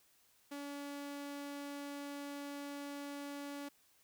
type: tone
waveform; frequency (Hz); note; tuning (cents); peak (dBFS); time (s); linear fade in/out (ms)
sawtooth; 284.8; C#4; +47; -39; 0.51-3.69; 10
effects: white hiss -70 dBFS RMS until 4.03 s